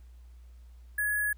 sine tone with sample-and-hold, 1685 Hz, G#6, 25 cents sharp, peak -26 dBFS, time 0.98-1.33 s, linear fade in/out 5 ms, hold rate 11025 Hz, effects added 60 Hz sine -48 dBFS peak until 1.37 s + pink hiss -70 dBFS RMS until 1.37 s

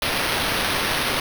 violet noise with sample-and-hold, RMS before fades -23 dBFS, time 0.02-1.2 s, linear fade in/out 2 ms, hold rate 7350 Hz, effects none

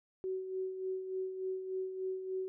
sine tone with tremolo, 376.2 Hz, F#4, 29 cents sharp, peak -33 dBFS, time 0.24-2.48 s, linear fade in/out 0 ms, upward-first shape sine, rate 3.4 Hz, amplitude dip 55%, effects none

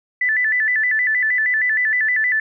sine tone with vibrato, 1868 Hz, A#6, 3 cents sharp, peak -15 dBFS, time 0.21-2.4 s, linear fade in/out 5 ms, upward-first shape square, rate 6.4 Hz, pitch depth 110 cents each way, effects none

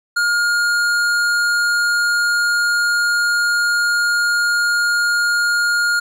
sine tone with hard clipping, 1420 Hz, F6, 28 cents sharp, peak -16 dBFS, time 0.16-6 s, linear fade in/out 10 ms, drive 13 dB, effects none

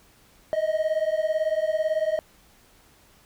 triangle beating tone pair, 619 / 637 Hz, D#5 / D#5, -9 / +41 cents, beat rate 18 Hz, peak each -23 dBFS, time 0.53-2.19 s, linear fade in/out 0 ms, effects pink hiss -57 dBFS RMS until 3.25 s

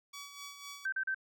10% pulse tone with tremolo, 1138 Hz, C#6, 45 cents sharp, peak -35 dBFS, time 0.13-0.86 s, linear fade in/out 10 ms, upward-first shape sine, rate 4 Hz, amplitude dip 55%
sine tone bursts, 1552 Hz, G6, 18 cents flat, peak -31 dBFS, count 3, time 0.85-1.146 s, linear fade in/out 5 ms, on 74 ms, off 37 ms
effects none

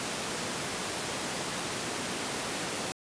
pink high-pass noise, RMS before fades -34 dBFS, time 0-2.92 s, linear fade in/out 0 ms, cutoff 180 Hz, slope 12 dB/octave, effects resampled to 22050 Hz

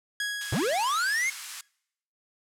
sawtooth tone with exponential decay, 1661.2 Hz, G#6, in tune, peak -23 dBFS, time 0.2-1.68 s, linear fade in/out 2 ms, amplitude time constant 320 ms
white high-pass noise, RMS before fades -37 dBFS, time 0.41-1.61 s, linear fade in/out 2 ms, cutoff 1100 Hz, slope 24 dB/octave
square linear sweep, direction up, 79.5 to 2192 Hz, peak -25 dBFS, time 0.52-1.3 s, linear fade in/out 5 ms
effects noise-tail reverb RT60 0.8 s tail -26 dB re dry + low-pass 10000 Hz 12 dB/octave

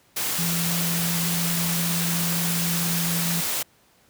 sine tone in noise, 170 Hz, F3, 46 cents flat, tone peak -25 dBFS, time 0.38-3.41 s, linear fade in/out 10 ms, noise white, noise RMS -26 dBFS, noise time 0.16-3.63 s, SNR -2 dB, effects pink hiss -59 dBFS RMS until 4.09 s + high-pass 80 Hz 12 dB/octave

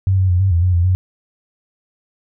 sine tone with pitch steps, 95.6 / 94 / 89.3 / 96.4 / 84.9 / 91.2 / 86.3 / 92.3 Hz, G2 / F#2 / F2 / G2 / F2 / F#2 / F2 / F#2, -43 / +28 / +39 / -28 / -48 / -24 / -20 / -4 cents, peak -11 dBFS, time 0.07-0.95 s, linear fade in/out 0 ms, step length 110 ms, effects none

